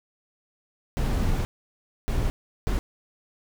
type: noise bursts at uneven times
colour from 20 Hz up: brown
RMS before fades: -24 dBFS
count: 3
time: 0.97-1.45 / 2.08-2.3 / 2.67-2.79 s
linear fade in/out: 0 ms
effects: none